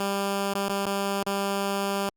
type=tone with dropouts; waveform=10% pulse; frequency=198.3 Hz; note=G3; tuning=20 cents sharp; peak=-17 dBFS; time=0-2.09 s; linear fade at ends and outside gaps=2 ms; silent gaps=0.536-0.551 / 0.685-0.695 / 0.857-0.865 / 1.23-1.265 s; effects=Opus 48 kbps